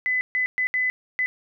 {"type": "tone bursts at uneven times", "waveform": "sine", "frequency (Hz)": 2010, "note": "B6", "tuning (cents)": 30, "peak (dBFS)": -20, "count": 5, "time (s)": [[0.06, 0.21], [0.35, 0.46], [0.58, 0.67], [0.74, 0.9], [1.19, 1.26]], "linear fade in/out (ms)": 0, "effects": []}